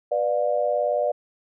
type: chord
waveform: sine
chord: B diminished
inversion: none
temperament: just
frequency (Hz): 493.9 / 592.7 / 711.2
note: B4 / D5 / F5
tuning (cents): 0 / +16 / +31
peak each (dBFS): -26 / -22 / -27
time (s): 0.11-1.12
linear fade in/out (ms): 10
effects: none